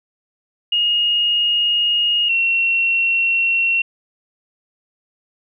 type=tone pair in turn; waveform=sine; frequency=2862 / 2725 Hz; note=F7 / F7; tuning=+42 / -43 cents; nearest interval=minor second; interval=85 cents; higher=first; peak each=-14 dBFS; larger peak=neither; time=0.72-2.29 / 2.29-3.82 s; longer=first; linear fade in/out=5 ms; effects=none